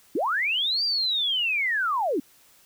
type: linear two-way sweep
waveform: sine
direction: up then down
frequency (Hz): 244.2 to 4792 to 244.2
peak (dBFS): -22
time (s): 0.15-2.2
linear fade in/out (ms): 5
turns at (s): 0.84
effects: white hiss -57 dBFS RMS until 2.65 s